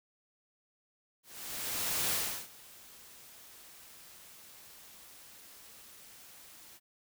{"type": "noise with ADSR envelope", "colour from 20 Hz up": "white", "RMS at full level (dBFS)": -31, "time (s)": [1.23, 6.8], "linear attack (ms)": 880, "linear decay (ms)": 360, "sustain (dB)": -23, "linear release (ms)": 43, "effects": []}